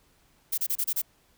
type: noise bursts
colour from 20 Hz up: violet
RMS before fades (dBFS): -27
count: 6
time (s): 0.52-1.019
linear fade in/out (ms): 10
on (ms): 59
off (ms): 29
effects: pink hiss -64 dBFS RMS until 1.37 s